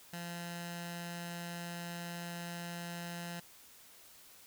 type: tone with notch filter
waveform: 15% pulse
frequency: 172.3 Hz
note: F3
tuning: 23 cents flat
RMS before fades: -43 dBFS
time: 0.13-3.4 s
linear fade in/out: 5 ms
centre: 400 Hz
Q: 0.62
effects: white hiss -58 dBFS RMS until 4.46 s